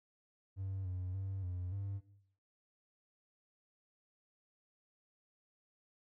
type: tone with pitch steps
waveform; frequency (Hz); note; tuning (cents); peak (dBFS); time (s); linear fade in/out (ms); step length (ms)
triangle; 96.3 / 91.7 / 96.6 / 90.1 / 98.8; G2 / F#2 / G2 / F#2 / G2; -30 / -15 / -25 / -45 / +14; -35; 0.56-2.01; 50; 290
effects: noise-tail reverb RT60 0.7 s tail -17 dB re dry + tanh soft clip ceiling -31 dBFS